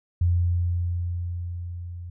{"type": "tone with level ramp", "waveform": "sine", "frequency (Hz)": 87.31, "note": "F2", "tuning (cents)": 0, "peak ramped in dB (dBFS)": [-17, -34], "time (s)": [0.21, 2.1], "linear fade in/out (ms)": 5, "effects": []}